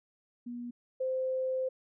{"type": "tone pair in turn", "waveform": "sine", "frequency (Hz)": [241.2, 519.1], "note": ["B3", "C5"], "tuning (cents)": [-41, -14], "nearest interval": "octave + minor second", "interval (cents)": 1327, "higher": "second", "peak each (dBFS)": [-37, -29], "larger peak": "second", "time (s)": [[0.46, 0.71], [1, 1.69]], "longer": "second", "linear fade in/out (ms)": 10, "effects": []}